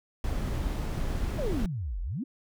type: noise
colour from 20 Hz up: brown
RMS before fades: -30 dBFS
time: 0.24-1.66 s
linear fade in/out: 2 ms
type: exponential two-way sweep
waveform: sine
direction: down then up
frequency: 659.3 to 38.89 to 301.1 Hz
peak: -30 dBFS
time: 1.38-2.24 s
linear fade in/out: 10 ms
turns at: 2.01 s
effects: none